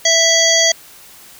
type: harmonic tone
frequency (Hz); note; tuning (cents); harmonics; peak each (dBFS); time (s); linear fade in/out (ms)
659.3; E5; 0; 1 / 3 / 5 / 7 / 9 / 10; -17 / -17 / -17 / -17 / -17 / -17; 0.05-0.72; 5
effects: white hiss -41 dBFS RMS until 1.39 s